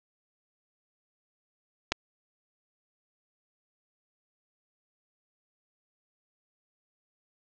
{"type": "clicks", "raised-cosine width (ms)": 0.2, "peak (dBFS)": [-8, -16], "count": 2, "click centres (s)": [1.92, 1.923], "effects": ["low-pass 6000 Hz 12 dB/octave"]}